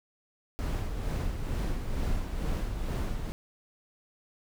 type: noise with tremolo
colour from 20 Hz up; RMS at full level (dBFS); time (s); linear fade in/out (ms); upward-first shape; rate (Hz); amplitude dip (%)
brown; -29; 0.59-3.32; 0; sine; 2.2; 45
effects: none